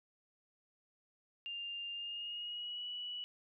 sine tone with pitch glide, 2800 to 2944 Hz, F7 to F#7, +4 to -9 cents, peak -40 dBFS, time 1.46-3.24 s, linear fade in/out 0 ms, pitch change +87 cents, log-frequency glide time 1.93-2.86 s, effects none

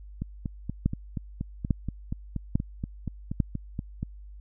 two click trains, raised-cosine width 5 ms, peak -18 / -10 dBFS, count 17 / 4, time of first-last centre 0.22-4.03 / 0.86-3.402 s, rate 4.2 / 1.18 Hz, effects added 50 Hz sine -42 dBFS peak until 4.4 s

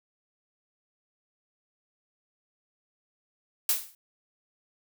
blue noise with exponential decay, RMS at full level -21 dBFS, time 3.69-3.95 s, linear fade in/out 2 ms, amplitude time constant 56 ms, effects none

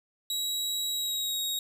sawtooth tone with pitch glide, 3866 to 3776 Hz, B7 to A#7, -38 to +22 cents, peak -26 dBFS, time 0.3-1.59 s, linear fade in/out 2 ms, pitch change -40 cents, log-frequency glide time 0.89-1.39 s, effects none

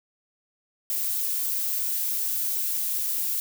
violet noise, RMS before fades -27 dBFS, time 0.9-3.4 s, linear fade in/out 0 ms, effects none

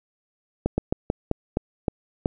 slowing click train, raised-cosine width 2 ms, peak -8 dBFS, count 8, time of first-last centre 0.66-2.259 s, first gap 120 ms, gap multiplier 1.21, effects none

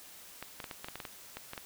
clicks, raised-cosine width 0.3 ms, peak -24 dBFS, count 12, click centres 0.426 / 0.602 / 0.642 / 0.712 / 0.845 / 0.885 / 0.956 / 1.002 / 1.052 / 1.37 / 1.534 / 1.578 s, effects white hiss -52 dBFS RMS until 1.65 s

